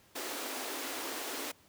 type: high-pass noise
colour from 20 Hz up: pink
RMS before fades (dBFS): -39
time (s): 0.15-1.52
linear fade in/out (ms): 10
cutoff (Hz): 250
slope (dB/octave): 96
effects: pink hiss -63 dBFS RMS until 1.68 s + high-pass 80 Hz 12 dB/octave